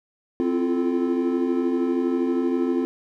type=tone cluster; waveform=triangle; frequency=261.2 / 335.4 / 348 / 436.6 Hz; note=C4 / E4 / F4 / A4; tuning=-3 / +30 / -6 / -13 cents; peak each=-21 / -27 / -23 / -28 dBFS; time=0.4-2.85 s; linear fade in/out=0 ms; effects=none